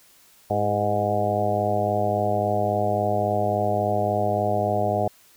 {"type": "harmonic tone with a mistuned harmonic", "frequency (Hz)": 103.6, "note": "G#2", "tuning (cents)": -4, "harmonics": [1, 2, 3, 4, 5, 6, 7, 8], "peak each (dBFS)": [-28, -31, -34, -30, -31, -25, -25, -34], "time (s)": [0.5, 5.08], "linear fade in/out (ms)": 5, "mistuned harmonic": 3, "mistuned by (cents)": 57, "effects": ["white hiss -55 dBFS RMS until 5.36 s"]}